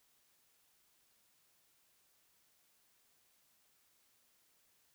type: silence
effects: white hiss -73 dBFS RMS until 4.94 s